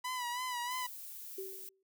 sawtooth tone with vibrato, 987.8 Hz, B5, in tune, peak -32 dBFS, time 0.04-0.87 s, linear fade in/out 10 ms, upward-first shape sine, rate 3.1 Hz, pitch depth 56 cents each way
violet noise, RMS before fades -47 dBFS, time 0.71-1.69 s, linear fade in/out 2 ms
sine tone with exponential decay, 384.2 Hz, G4, 35 cents flat, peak -37 dBFS, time 1.38-1.83 s, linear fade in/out 5 ms, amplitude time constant 96 ms
effects none

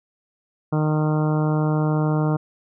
harmonic tone, 153.5 Hz, D#3, 23 cents flat, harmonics 1 / 2 / 3 / 4 / 5 / 6 / 7 / 8 / 9, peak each -19 / -25 / -29 / -31 / -33 / -35 / -36 / -37 / -38 dBFS, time 0.72-2.37 s, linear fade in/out 10 ms, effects none

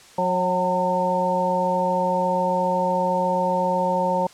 harmonic tone with a mistuned harmonic, 181.4 Hz, F#3, 34 cents flat, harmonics 1 / 2 / 3 / 4 / 5, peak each -27 / -33 / -23 / -31 / -22 dBFS, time 0.18-4.27 s, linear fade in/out 5 ms, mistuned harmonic 4, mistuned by +58 cents, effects white hiss -48 dBFS RMS until 4.33 s + low-pass 8000 Hz 12 dB/octave

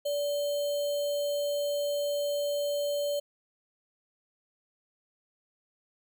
sine tone with sample-and-hold, 578 Hz, D5, 28 cents flat, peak -27 dBFS, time 0.05-3.2 s, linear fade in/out 10 ms, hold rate 3675 Hz, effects none

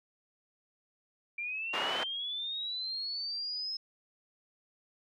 sine linear sweep, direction up, 2349 to 5190 Hz, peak -34 dBFS, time 1.38-3.77 s, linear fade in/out 5 ms
pink band-pass noise, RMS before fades -35 dBFS, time 1.73-2.04 s, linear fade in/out 10 ms, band 580 to 2500 Hz, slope 12 dB/octave
effects none

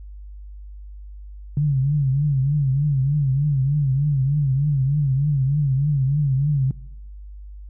sine tone with vibrato, 140 Hz, C#3, 18 cents sharp, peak -16 dBFS, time 1.57-6.71 s, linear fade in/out 2 ms, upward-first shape triangle, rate 3.3 Hz, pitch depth 140 cents each way, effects noise-tail reverb RT60 0.8 s tail -21 dB re dry + added 50 Hz sine -35 dBFS peak until 7.69 s

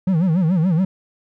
triangle tone with vibrato, 173.4 Hz, F3, 12 cents flat, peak -12 dBFS, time 0.07-0.85 s, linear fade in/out 5 ms, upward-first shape sine, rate 7 Hz, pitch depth 190 cents each way, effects none

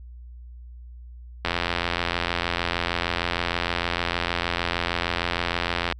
click train, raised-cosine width 0.3 ms, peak -7 dBFS, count 388, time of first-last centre 1.45-5.924 s, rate 86.5 Hz, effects added 60 Hz sine -39 dBFS peak until 5.99 s

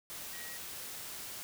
sine tone in noise, 1900 Hz, A#6, 33 cents sharp, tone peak -48 dBFS, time 0.33-0.57 s, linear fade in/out 0 ms, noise white, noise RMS -44 dBFS, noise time 0.1-1.43 s, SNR -7 dB, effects none

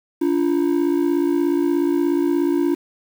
triangle ring-modulated tone, 316.8 Hz, D#4, 31 cents sharp, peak -11 dBFS, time 0.21-2.75 s, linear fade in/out 10 ms, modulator 28.4 Hz, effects 7-bit

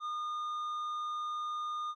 triangle tone with tanh clipping, 1219 Hz, D#6, 36 cents flat, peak -35 dBFS, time 0-1.95 s, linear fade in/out 50 ms, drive 10 dB, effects MP3 96 kbps

